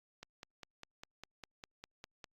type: click train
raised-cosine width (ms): 0.2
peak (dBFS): -30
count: 11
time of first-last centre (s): 0.23-2.242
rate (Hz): 4.97
effects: Opus 48 kbps